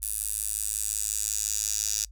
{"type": "tone with high-pass filter sweep", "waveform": "10% pulse", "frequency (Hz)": 105.6, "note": "G#2", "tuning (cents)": 29, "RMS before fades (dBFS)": -30, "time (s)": [0.02, 2.05], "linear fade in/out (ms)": 5, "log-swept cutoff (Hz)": [10000, 6100], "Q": 3.1, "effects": ["noise-tail reverb RT60 0.1 s tail -24 dB re dry", "added 50 Hz sine -45 dBFS peak until 2.11 s"]}